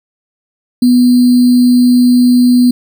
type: tone with sample-and-hold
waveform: sine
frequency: 246.9 Hz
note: B3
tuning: in tune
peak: -4 dBFS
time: 0.82-2.71 s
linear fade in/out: 5 ms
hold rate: 4410 Hz
effects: none